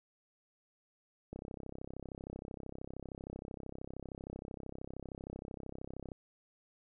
click train, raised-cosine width 2 ms, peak -30 dBFS, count 159, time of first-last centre 1.33-6.118 s, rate 33 Hz, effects none

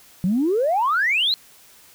sine exponential sweep, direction up, 171.8 to 4224 Hz, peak -16 dBFS, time 0.24-1.34 s, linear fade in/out 0 ms, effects tanh soft clip ceiling -12 dBFS + white hiss -50 dBFS RMS until 1.94 s

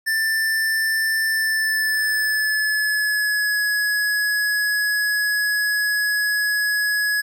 square tone with pitch glide, 1775 to 1683.1 Hz, A6 to G#6, +15 to +23 cents, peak -19 dBFS, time 0.06-7.22 s, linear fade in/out 20 ms, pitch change -92 cents, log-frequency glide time 1.3-3.6 s, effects 10-bit

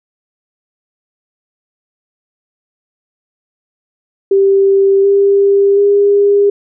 sine tone with pitch steps, 392 / 398.2 / 404.4 Hz, G4 / G4 / G#4, 0 / +27 / -46 cents, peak -6 dBFS, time 4.31-6.5 s, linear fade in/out 5 ms, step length 730 ms, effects none

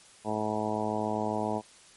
harmonic tone, 107.4 Hz, A2, 41 cents flat, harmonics 1 / 2 / 3 / 4 / 5 / 6 / 7 / 8 / 9, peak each -40 / -34 / -37 / -36 / -39 / -35 / -36 / -37 / -38 dBFS, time 0.24-1.62 s, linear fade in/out 50 ms, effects white hiss -55 dBFS RMS until 1.96 s + MP3 48 kbps

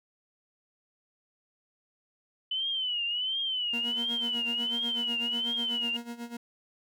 sine tone with vibrato, 3000 Hz, F#7, 23 cents sharp, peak -28 dBFS, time 2.51-5.97 s, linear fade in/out 5 ms, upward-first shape triangle, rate 1.4 Hz, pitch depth 140 cents each way
40% pulse tone with tremolo, 236.3 Hz, A#3, 24 cents sharp, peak -34 dBFS, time 3.73-6.37 s, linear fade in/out 5 ms, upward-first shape sine, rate 8.1 Hz, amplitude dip 80%
effects none

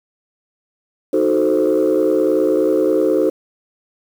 sine chord, D# diminished seventh, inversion none, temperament equal, 311.1 / 370 / 440 / 523.3 Hz, D#4 / F#4 / A4 / C5, 0 / 0 / 0 / 0 cents, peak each -17 dBFS, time 1.13-3.3 s, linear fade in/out 5 ms, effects tanh soft clip ceiling -7 dBFS + 7-bit

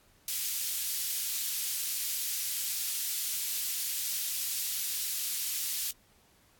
white high-pass noise, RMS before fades -33 dBFS, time 0.28-5.91 s, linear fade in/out 2 ms, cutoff 3200 Hz, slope 12 dB/octave, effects pink hiss -64 dBFS RMS until 6.59 s + AAC 64 kbps

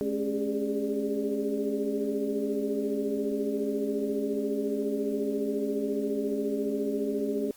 sine tone cluster, 212.9 / 275.5 / 398.2 / 412.6 / 590 Hz, G#3 / C#4 / G4 / G#4 / D5, +43 / -11 / +27 / -11 / +8 cents, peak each -34 / -32 / -37 / -30 / -38 dBFS, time 0.01-7.51 s, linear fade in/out 0 ms, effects white hiss -56 dBFS RMS until 7.56 s + Opus 48 kbps

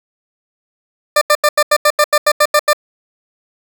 20% pulse tone bursts, 596 Hz, D5, 25 cents sharp, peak -3 dBFS, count 12, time 1.16-2.732 s, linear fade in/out 5 ms, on 54 ms, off 84 ms, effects none

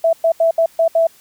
sine tone bursts at uneven times, 659.3 Hz, E5, in tune, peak -10 dBFS, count 6, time 0.04-0.13 / 0.24-0.32 / 0.4-0.51 / 0.58-0.66 / 0.79-0.88 / 0.95-1.07 s, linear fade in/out 5 ms, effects white hiss -49 dBFS RMS until 1.2 s

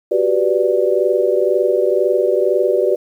sine chord, G major seventh, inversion third, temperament equal, 370 / 392 / 493.9 / 587.3 Hz, F#4 / G4 / B4 / D5, 0 / 0 / 0 / 0 cents, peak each -18 dBFS, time 0.11-2.96 s, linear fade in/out 10 ms, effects 8-bit

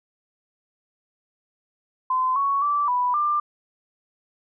sine tone with pitch steps, 1027 / 1113 / 1164 / 988 / 1190 Hz, C6 / C#6 / D6 / B5 / D6, -33 / +7 / -16 / 0 / +22 cents, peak -19 dBFS, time 2.1-3.4 s, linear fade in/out 5 ms, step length 260 ms, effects none

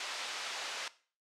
white band-pass noise, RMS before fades -40 dBFS, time 0-0.88 s, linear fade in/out 2 ms, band 630 to 4700 Hz, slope 12 dB/octave, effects noise-tail reverb RT60 0.4 s tail -17 dB re dry + low-pass 8000 Hz 12 dB/octave

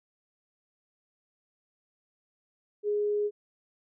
sine tone, 415.3 Hz, G#4, in tune, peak -25 dBFS, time 2.83-3.31 s, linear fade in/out 50 ms, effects none

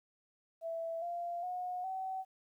sine tone with pitch steps, 661 / 692.3 / 725 / 759.3 Hz, E5 / F5 / F#5 / F#5, +5 / -15 / -35 / +45 cents, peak -36 dBFS, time 0.61-2.25 s, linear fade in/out 50 ms, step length 410 ms, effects 12-bit

